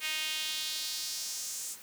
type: tone with high-pass filter sweep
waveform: sawtooth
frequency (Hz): 311.1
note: D#4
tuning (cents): 0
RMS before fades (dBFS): -36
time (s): 0-1.77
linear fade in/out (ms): 50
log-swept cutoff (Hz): 2400 to 7700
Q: 2.1
effects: white hiss -51 dBFS RMS until 1.82 s + high-pass 100 Hz 12 dB/octave